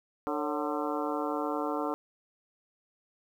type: harmonic tone with a mistuned harmonic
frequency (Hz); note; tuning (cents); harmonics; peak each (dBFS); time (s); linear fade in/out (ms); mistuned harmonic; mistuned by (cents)
149.3; D3; +29; 2 / 3 / 4 / 5 / 6 / 7 / 8 / 9; -34 / -36 / -37 / -38 / -39 / -39 / -40 / -41; 0.27-1.94; 0; 4; -110
effects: 10-bit